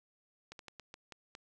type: slowing click train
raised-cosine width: 0.2 ms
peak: -30 dBFS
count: 7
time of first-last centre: 0.52-1.351 s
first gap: 72 ms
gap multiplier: 1.26
effects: none